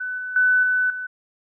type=tone with level steps; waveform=sine; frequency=1500 Hz; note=F#6; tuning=23 cents sharp; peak=-25 / -27 / -14 / -17 / -27 dBFS; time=0-1.07 s; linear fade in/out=10 ms; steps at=0.18 / 0.36 / 0.63 / 0.9 s; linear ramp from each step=2 ms; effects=none